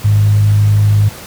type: tone with frequency modulation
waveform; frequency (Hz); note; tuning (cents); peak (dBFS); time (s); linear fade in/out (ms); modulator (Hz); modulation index
sine; 103.83; G#2; 0; -6; 0.04-1.09; 10; 51.9; 0.25
effects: pink hiss -31 dBFS RMS until 1.26 s + high-pass 60 Hz 12 dB/octave